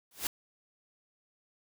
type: noise with exponential growth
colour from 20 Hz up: white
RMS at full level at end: -28 dBFS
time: 0.11-0.27 s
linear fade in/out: 2 ms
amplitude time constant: 34 ms
effects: none